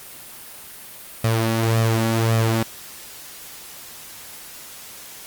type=tone with flanger; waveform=sawtooth; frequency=113 Hz; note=A2; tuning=47 cents sharp; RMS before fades=-19 dBFS; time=1.24-2.63 s; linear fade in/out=5 ms; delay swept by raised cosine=1.6 to 3.6 ms; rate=1.8 Hz; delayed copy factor=+0.55; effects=white hiss -39 dBFS RMS until 5.26 s + Opus 32 kbps

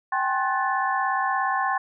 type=tone cluster; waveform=sine; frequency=776 / 833 / 1066 / 1493 / 1747 Hz; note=G5 / G#5 / C6 / F#6 / A6; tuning=-18 / +5 / +32 / +15 / -13 cents; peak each=-26 / -32 / -25 / -33 / -29 dBFS; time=0.12-1.78 s; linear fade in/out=5 ms; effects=none

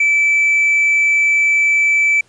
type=tone with tanh clipping; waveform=sine; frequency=2315 Hz; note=D7; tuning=25 cents flat; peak=-11 dBFS; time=0-2.21 s; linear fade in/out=5 ms; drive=1 dB; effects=pink hiss -53 dBFS RMS until 2.28 s + resampled to 22050 Hz

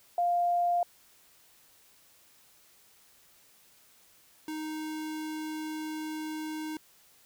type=tone pair in turn; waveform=sine / square; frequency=700 / 310.8 Hz; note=F5 / D#4; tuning=+4 / -2 cents; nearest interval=octave + major second; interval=1406 cents; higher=first; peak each=-24 / -35 dBFS; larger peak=first; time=0.18-0.83 / 4.48-6.77 s; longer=second; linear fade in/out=2 ms; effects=white hiss -61 dBFS RMS until 7.25 s

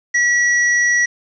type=tone; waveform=square; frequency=1933 Hz; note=B6; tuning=38 cents flat; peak=-13 dBFS; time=0.14-1.06 s; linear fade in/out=10 ms; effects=resampled to 16000 Hz + 7-bit

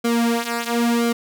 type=tone with flanger; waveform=sawtooth; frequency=234.6 Hz; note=A#3; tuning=11 cents sharp; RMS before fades=-20 dBFS; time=0.04-1.13 s; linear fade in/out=10 ms; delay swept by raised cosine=1.1 to 4.6 ms; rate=0.98 Hz; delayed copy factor=-0.8; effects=none

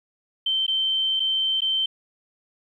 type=tone with dropouts; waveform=sine; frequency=3108 Hz; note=G7; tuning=16 cents flat; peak=-20 dBFS; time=0.46-1.86 s; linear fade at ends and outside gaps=5 ms; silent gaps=0.665-0.679 / 1.197-1.201 / 1.606-1.618 s; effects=10-bit

